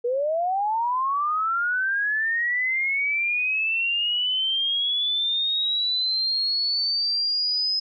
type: linear sweep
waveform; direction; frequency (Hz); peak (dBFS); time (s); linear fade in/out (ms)
sine; up; 467.4 to 5100; -21; 0.04-7.8; 10
effects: none